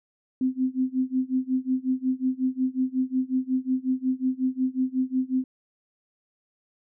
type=tone with tremolo; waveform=sine; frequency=258.5 Hz; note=C4; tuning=21 cents flat; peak=-19 dBFS; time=0.41-5.44 s; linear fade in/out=2 ms; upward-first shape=sine; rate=5.5 Hz; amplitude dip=95%; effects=none